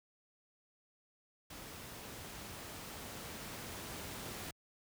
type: noise with level ramp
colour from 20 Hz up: pink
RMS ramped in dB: -49 to -44 dBFS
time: 1.5-4.51 s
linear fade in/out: 5 ms
effects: high-pass 60 Hz 12 dB/octave